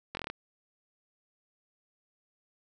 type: slowing click train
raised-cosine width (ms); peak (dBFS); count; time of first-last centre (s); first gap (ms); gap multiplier
0.3; -20; 7; 0.15-0.3; 21; 1.07
effects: none